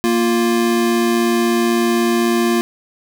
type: tone pair together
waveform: square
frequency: 233.1 / 349.2 Hz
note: A#3 / F4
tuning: 0 / 0 cents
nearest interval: perfect fifth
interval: 700 cents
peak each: -17 dBFS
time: 0.04-2.61 s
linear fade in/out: 0 ms
effects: none